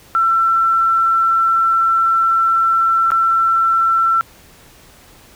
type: tone with dropouts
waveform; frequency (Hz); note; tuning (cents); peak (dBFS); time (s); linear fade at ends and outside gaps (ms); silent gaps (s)
sine; 1344; E6; +33; -11; 0.15-4.21; 0; 3.105-3.118
effects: pink hiss -45 dBFS RMS until 5.35 s